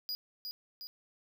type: tone with echo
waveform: square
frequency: 4900 Hz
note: D#8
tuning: 27 cents flat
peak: -35 dBFS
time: 0.09-0.15 s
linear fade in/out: 0 ms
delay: 360 ms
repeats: 2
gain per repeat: -4 dB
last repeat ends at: 0.87 s
effects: none